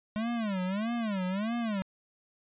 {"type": "tone with vibrato", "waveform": "square", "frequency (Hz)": 208.3, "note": "G#3", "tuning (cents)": 5, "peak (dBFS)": -30, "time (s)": [0.16, 1.82], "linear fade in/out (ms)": 0, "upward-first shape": "sine", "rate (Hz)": 1.6, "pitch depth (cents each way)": 230, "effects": ["resampled to 8000 Hz"]}